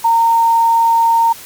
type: tone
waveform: sine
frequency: 919 Hz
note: A#5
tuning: 25 cents flat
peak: -8 dBFS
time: 0.04-1.33 s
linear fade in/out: 10 ms
effects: white hiss -34 dBFS RMS until 1.45 s + MP3 96 kbps